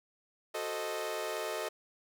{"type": "chord", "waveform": "sawtooth", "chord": "F# diminished seventh", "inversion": "none", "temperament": "equal", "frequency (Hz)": [370, 440, 523.3, 622.3], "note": ["F#4", "A4", "C5", "Eb5"], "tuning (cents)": [0, 0, 0, 0], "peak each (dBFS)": [-39, -35, -40, -34], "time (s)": [0.54, 1.69], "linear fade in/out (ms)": 10, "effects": []}